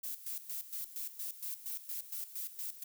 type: noise with tremolo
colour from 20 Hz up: violet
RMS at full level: -40 dBFS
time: 0.03-2.84 s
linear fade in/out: 10 ms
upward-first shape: square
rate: 4.3 Hz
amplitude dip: 75%
effects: none